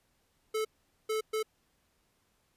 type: tone bursts at uneven times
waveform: square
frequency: 435.4 Hz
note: A4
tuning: 18 cents flat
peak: -30 dBFS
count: 3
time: 0.54-0.65 / 1.09-1.21 / 1.33-1.43 s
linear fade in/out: 10 ms
effects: pink hiss -73 dBFS RMS until 2.56 s + resampled to 32000 Hz